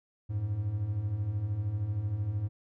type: beating tone pair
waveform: triangle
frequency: 92.5 / 105.5 Hz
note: F#2 / G#2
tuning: 0 / +28 cents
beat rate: 13 Hz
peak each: -35 / -28 dBFS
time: 0.29-2.49 s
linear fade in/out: 20 ms
effects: none